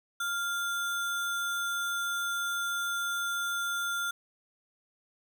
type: tone with sample-and-hold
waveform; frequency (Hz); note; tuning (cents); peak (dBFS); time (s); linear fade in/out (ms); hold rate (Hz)
sine; 1396.9; F6; 0; -29; 0.2-4.11; 5; 4900
effects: none